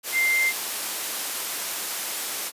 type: tone in noise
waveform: sine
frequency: 2093 Hz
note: C7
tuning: in tune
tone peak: -19 dBFS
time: 0.12-0.53 s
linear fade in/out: 50 ms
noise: white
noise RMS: -29 dBFS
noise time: 0.03-2.52 s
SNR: +7 dB
effects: high-pass 300 Hz 12 dB/octave + resampled to 32000 Hz